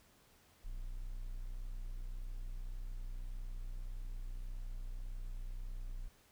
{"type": "tone", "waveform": "triangle", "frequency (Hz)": 30.87, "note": "B0", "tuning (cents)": 0, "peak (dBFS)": -38, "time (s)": [0.64, 6.09], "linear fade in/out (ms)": 20, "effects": ["pink hiss -67 dBFS RMS until 6.31 s"]}